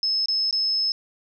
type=tone with dropouts; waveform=sine; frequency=5200 Hz; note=E8; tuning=24 cents flat; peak=-20 dBFS; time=0.03-0.92 s; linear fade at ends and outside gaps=1 ms; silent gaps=0.258-0.284 / 0.51-0.527 s; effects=none